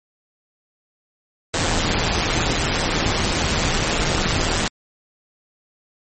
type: noise with amplitude modulation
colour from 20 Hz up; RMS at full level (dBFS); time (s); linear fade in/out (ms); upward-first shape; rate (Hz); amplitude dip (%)
pink; -17; 1.54-4.68; 2; sine; 163; 65
effects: MP3 32 kbps